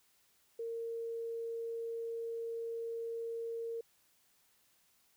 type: tone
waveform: sine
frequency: 460.2 Hz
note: A#4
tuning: 22 cents flat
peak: -37 dBFS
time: 0.59-3.81 s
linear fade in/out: 5 ms
effects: white hiss -71 dBFS RMS until 5.16 s